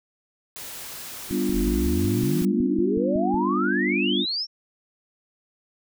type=noise; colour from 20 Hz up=white; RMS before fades=-37 dBFS; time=0.56-2.45 s; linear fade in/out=0 ms
type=chord; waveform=sine; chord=G dominant seventh; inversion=none; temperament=equal; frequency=196 / 246.9 / 293.7 / 349.2 Hz; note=G3 / B3 / D4 / F4; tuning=0 / 0 / 0 / 0 cents; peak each=-27 dBFS; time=1.29-4.26 s; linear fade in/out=50 ms
type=click train; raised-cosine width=5 ms; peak=-22 dBFS; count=12; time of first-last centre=1.31-3.343 s; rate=5.41 Hz
type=exponential sweep; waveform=sine; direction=up; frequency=38.91 to 5588 Hz; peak=-24 dBFS; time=1.52-4.47 s; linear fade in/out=50 ms
effects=none